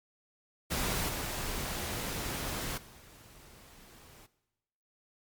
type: noise with level steps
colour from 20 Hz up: pink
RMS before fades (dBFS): -32 / -36 / -55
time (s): 0.7-4.27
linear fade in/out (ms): 20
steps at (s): 1.08 / 2.77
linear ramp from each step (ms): 10
effects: noise-tail reverb RT60 1.0 s tail -17 dB re dry + MP3 96 kbps